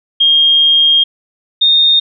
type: tone pair in turn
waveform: sine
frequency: 3229 / 3672 Hz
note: G#7 / A#7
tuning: -49 / -27 cents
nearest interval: major second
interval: 222 cents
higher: second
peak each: -6 / -6 dBFS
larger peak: neither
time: 0.2-1.04 / 1.61-2 s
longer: first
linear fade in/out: 10 ms
effects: none